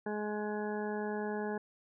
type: harmonic tone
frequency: 210.3 Hz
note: G#3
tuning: 22 cents sharp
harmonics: 1 / 2 / 3 / 4 / 5 / 7 / 8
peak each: -38 / -37 / -45 / -42 / -51 / -49 / -46 dBFS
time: 0.06-1.58 s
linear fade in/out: 5 ms
effects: none